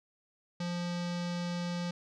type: tone with low-pass filter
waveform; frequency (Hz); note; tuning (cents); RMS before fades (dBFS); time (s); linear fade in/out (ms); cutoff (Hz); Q
square; 174.8; F3; +2; -35; 0.6-1.91; 5; 5100; 2.1
effects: none